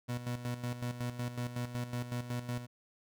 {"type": "tone with tremolo", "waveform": "30% pulse", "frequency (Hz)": 122, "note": "B2", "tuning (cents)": -21, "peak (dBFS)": -31, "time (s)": [0.08, 2.67], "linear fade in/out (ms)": 20, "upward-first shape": "square", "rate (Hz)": 5.4, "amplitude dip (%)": 65, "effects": []}